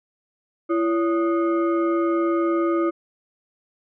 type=tone with frequency modulation; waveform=sine; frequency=337 Hz; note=E4; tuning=38 cents sharp; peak=-18 dBFS; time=0.69-2.91 s; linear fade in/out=20 ms; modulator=903 Hz; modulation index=0.73; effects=none